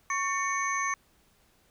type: tone cluster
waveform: sine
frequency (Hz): 1108 / 1808 / 2227 / 6200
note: C#6 / A6 / C#7 / G8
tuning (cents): -1 / +47 / +7 / -20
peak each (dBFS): -29 / -34 / -33 / -35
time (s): 0.1-0.94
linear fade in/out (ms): 2
effects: tanh soft clip ceiling -17 dBFS + pink hiss -65 dBFS RMS until 1.7 s